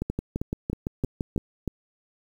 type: two click trains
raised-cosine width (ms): 3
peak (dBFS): -14 / -14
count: 6 / 9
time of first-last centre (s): 0.1-1.677 / 0.02-1.378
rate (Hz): 3.17 / 5.89
effects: 8-bit